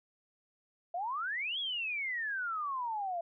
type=exponential two-way sweep; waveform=sine; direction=up then down; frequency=666 to 3403 to 666 Hz; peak=-33 dBFS; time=0.94-3.21 s; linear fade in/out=5 ms; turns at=1.59 s; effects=none